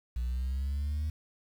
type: exponential sweep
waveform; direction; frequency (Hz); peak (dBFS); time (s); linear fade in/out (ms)
sine; up; 59.2 to 77.78; -27; 0.16-1.1; 5
effects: tanh soft clip ceiling -28 dBFS + 9-bit